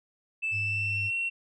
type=tone with pitch glide; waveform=sine; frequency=2637 to 2724 Hz; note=E7 to F7; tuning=0 to -44 cents; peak=-26 dBFS; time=0.42-1.3 s; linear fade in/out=20 ms; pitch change=+56 cents; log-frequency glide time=0.55-1.15 s
type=tone; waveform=sine; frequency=102.8 Hz; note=G#2; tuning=17 cents flat; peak=-31 dBFS; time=0.51-1.11 s; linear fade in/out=50 ms
effects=tanh soft clip ceiling -23 dBFS